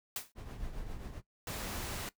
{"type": "noise with exponential decay", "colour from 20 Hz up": "white", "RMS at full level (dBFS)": -34, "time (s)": [0.16, 0.32], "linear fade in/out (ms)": 2, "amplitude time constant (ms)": 33}
{"type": "noise with tremolo", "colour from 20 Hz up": "brown", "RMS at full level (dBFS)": -39, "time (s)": [0.35, 1.22], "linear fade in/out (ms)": 50, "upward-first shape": "triangle", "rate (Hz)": 7.5, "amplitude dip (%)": 60}
{"type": "noise", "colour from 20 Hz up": "pink", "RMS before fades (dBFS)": -40, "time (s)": [1.47, 2.09], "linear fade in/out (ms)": 2}
{"effects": ["noise-tail reverb RT60 0.1 s tail -18 dB re dry"]}